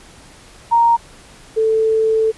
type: tone pair in turn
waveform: sine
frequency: 932.3 / 441.8 Hz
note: A#5 / A4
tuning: 0 / +7 cents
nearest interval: octave + minor second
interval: 1293 cents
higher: first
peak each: -9 / -12 dBFS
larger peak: first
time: 0.71-0.97 / 1.56-2.32 s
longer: second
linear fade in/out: 20 ms
effects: pink hiss -43 dBFS RMS until 2.37 s + resampled to 24000 Hz